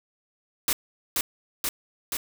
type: noise with echo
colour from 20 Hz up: white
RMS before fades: -23 dBFS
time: 0.68-0.73 s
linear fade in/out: 2 ms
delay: 480 ms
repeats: 3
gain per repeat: -2 dB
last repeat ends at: 2.17 s
effects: none